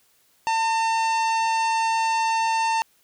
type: harmonic tone with a mistuned harmonic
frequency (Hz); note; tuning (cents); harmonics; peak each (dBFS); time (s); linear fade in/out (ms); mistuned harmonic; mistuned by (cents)
899; A5; +37; 1 / 2 / 3 / 4 / 5 / 6 / 7 / 8 / 9 / 10; -20 / -33 / -30 / -42 / -37 / -41 / -40 / -47 / -47 / -47; 0.47-2.82; 0; 2; +19
effects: white hiss -62 dBFS RMS until 3.03 s